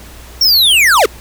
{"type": "linear sweep", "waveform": "square", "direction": "down", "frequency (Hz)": [5590, 351.2], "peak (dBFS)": -7, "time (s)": [0.41, 1.06], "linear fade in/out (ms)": 5, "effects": ["added 60 Hz sine -34 dBFS peak until 1.2 s", "pink hiss -37 dBFS RMS until 1.2 s"]}